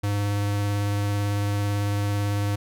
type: tone with vibrato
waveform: square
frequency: 102 Hz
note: G#2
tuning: 31 cents flat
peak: -23 dBFS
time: 0.03-2.56 s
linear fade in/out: 10 ms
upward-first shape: sine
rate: 18 Hz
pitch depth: 10 cents each way
effects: none